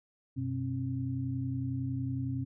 sine tone cluster, 94.8 / 125.7 / 268.4 Hz, F#2 / B2 / C4, +43 / +31 / +44 cents, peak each -40 / -33 / -36 dBFS, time 0.36-2.45 s, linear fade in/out 20 ms, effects none

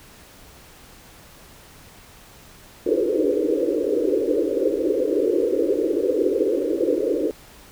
white band-pass noise, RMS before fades -21 dBFS, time 2.86-7.31 s, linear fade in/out 0 ms, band 290 to 530 Hz, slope 96 dB/octave, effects pink hiss -47 dBFS RMS until 7.71 s

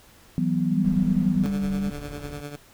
sine chord, E suspended second, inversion none, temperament equal, 164.81 / 185 / 246.9 Hz, E3 / F#3 / B3, 0 / 0 / 0 cents, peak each -25 dBFS, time 0.38-1.46 s, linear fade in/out 0 ms
sine tone with vibrato, 195.1 Hz, G3, 8 cents flat, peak -23 dBFS, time 0.72-1.9 s, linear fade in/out 5 ms, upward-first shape sine, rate 2.8 Hz, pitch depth 20 cents each way
brown noise, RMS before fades -38 dBFS, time 0.84-2.41 s, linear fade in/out 5 ms
15% pulse tone with tremolo, 145.4 Hz, D3, 17 cents flat, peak -25 dBFS, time 1.43-2.56 s, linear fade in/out 5 ms, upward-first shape triangle, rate 10 Hz, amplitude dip 70%
effects pink hiss -53 dBFS RMS until 2.73 s

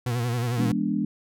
40% pulse tone with vibrato, 120.3 Hz, B2, 45 cents flat, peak -23 dBFS, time 0.06-0.72 s, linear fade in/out 5 ms, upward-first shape sine, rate 11 Hz, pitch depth 68 cents each way
sine chord, E dominant seventh, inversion none, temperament equal with one note detuned, 169.15 / 207.7 / 246.9 / 293.7 Hz, E3 / G#3 / B3 / D4, +45 / 0 / 0 / 0 cents, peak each -31 / -26 / -29 / -28 dBFS, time 0.58-1.05 s, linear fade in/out 5 ms
effects none

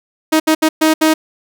sawtooth tone bursts at uneven times, 314.6 Hz, D#4, 19 cents sharp, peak -5 dBFS, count 5, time 0.32-0.4 / 0.47-0.55 / 0.62-0.69 / 0.81-0.94 / 1.01-1.14 s, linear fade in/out 10 ms, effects none

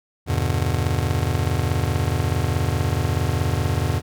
square chord, E minor seventh, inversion none, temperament just, 82.41 / 98.89 / 123.61 / 148.33 Hz, E2 / G2 / B2 / D3, 0 / +16 / +2 / +18 cents, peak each -25 / -25 / -26 / -28 dBFS, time 0.26-4.02 s, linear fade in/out 50 ms, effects none

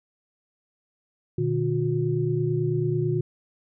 sine tone cluster, 122.5 / 151.6 / 360.1 Hz, B2 / D#3 / F#4, -14 / -45 / -47 cents, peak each -26 dBFS, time 1.38-3.21 s, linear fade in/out 5 ms, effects none

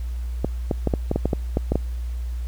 clicks, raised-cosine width 2 ms, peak -7 dBFS, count 11, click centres 0.446 / 0.712 / 0.873 / 0.938 / 1.114 / 1.16 / 1.256 / 1.332 / 1.571 / 1.72 / 1.756 s, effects added 60 Hz sine -25 dBFS peak until 2.47 s + pink hiss -51 dBFS RMS until 2.47 s

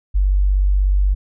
sine tone, 48.23 Hz, G1, 27 cents flat, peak -12 dBFS, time 0.14-1.15 s, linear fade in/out 20 ms, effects none

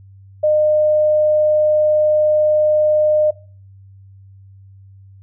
sine tone, 609 Hz, D#5, 37 cents flat, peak -11 dBFS, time 0.43-3.31 s, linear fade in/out 10 ms, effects noise-tail reverb RT60 0.4 s tail -20 dB re dry + added 97 Hz sine -40 dBFS peak until 5.22 s

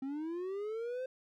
triangle linear sweep, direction up, 261.6 to 523.3 Hz, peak -34 dBFS, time 0.02-1.06 s, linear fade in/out 5 ms, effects none

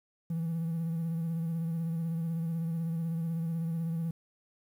triangle tone with vibrato, 165 Hz, E3, 2 cents sharp, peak -27 dBFS, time 0.3-4.11 s, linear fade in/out 5 ms, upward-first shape sine, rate 16 Hz, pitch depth 37 cents each way, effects tanh soft clip ceiling -25 dBFS + 10-bit

